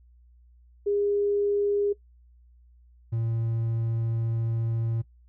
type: tone pair in turn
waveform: sine / triangle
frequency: 407.3 / 114.29 Hz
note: G#4 / A#2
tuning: -34 / -34 cents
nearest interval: octave + minor seventh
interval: 2200 cents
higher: first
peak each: -22 / -23 dBFS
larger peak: first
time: 0.86-1.93 / 3.12-5.02 s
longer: second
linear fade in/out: 10 ms
effects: noise-tail reverb RT60 0.1 s tail -18 dB re dry + added 60 Hz sine -53 dBFS peak until 5.28 s